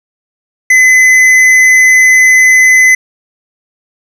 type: tone with tanh clipping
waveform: sine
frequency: 2027 Hz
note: B6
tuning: 45 cents sharp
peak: -4 dBFS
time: 0.7-2.95 s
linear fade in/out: 5 ms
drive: 10 dB
effects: none